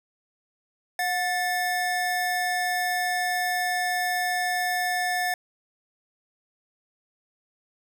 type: tone pair together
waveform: square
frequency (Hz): 724.8 / 1760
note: F#5 / A6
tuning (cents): -36 / 0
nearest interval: octave + minor third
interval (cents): 1536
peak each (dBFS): -27 / -28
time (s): 0.99-5.34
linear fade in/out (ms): 2
effects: none